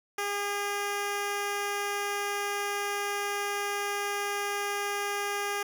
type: tone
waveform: 10% pulse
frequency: 406.2 Hz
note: G#4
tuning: 38 cents flat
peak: -21 dBFS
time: 0.18-5.63 s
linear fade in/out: 5 ms
effects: none